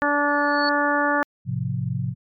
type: harmonic tone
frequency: 290 Hz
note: D4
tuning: 22 cents flat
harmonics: 1 / 2 / 3 / 4 / 5 / 6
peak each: -25 / -25 / -25 / -25 / -25 / -25 dBFS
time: 0.02-1.23 s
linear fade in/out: 0 ms
type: tone with exponential growth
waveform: sine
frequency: 4435 Hz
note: C#8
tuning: in tune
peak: -23 dBFS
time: 0.28-0.69 s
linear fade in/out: 1 ms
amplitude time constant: 88 ms
type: chord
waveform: sine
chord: F major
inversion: first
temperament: equal with one note detuned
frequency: 107.24 / 130.81 / 174.61 Hz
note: A2 / C3 / F3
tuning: -44 / 0 / 0 cents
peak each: -28 / -25 / -29 dBFS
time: 1.45-2.15 s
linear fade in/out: 50 ms
effects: MP3 96 kbps